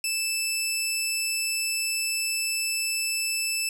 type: tone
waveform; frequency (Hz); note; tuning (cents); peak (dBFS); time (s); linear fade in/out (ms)
15% pulse; 2637; E7; 0; -18; 0.04-3.69; 2
effects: none